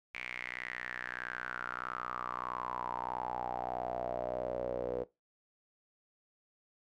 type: tone with band-pass filter sweep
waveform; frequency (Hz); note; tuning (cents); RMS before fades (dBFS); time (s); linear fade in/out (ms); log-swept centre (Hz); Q
sawtooth; 61.6; B1; -4; -39; 0.14-5.04; 10; 2300 to 490; 7.2
effects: noise-tail reverb RT60 0.2 s tail -19 dB re dry